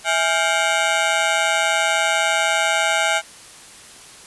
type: ring-modulated tone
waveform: 15% pulse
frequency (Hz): 740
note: F#5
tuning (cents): 0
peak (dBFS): -7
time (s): 0.04-3.22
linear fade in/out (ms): 50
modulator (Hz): 85.9
effects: white hiss -42 dBFS RMS until 4.26 s + resampled to 24000 Hz